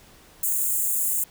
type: high-pass noise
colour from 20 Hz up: white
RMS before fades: -24 dBFS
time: 0.43-1.24 s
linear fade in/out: 5 ms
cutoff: 6800 Hz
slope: 96 dB/octave
effects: pink hiss -52 dBFS RMS until 1.3 s